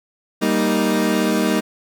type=chord; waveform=30% pulse; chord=Eb major; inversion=first; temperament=equal; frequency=196 / 233.1 / 311.1 Hz; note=G3 / Bb3 / Eb4; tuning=0 / 0 / 0 cents; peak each=-18 dBFS; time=0.41-1.61 s; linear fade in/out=20 ms; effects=none